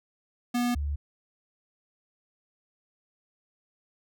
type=tone pair in turn; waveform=square / sine; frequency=242.8 / 72.18 Hz; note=B3 / D2; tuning=-29 / -29 cents; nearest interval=octave + major sixth; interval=2100 cents; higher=first; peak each=-25 / -27 dBFS; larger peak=first; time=0.54-0.75 / 0.75-0.96 s; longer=neither; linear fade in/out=10 ms; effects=none